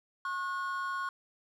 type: tone pair together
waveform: triangle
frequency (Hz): 1087.8 / 1452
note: C#6 / F#6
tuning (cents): -33 / -33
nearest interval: perfect fourth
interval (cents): 500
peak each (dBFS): -32 / -34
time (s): 0.25-1.09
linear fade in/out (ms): 2
effects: tanh soft clip ceiling -24 dBFS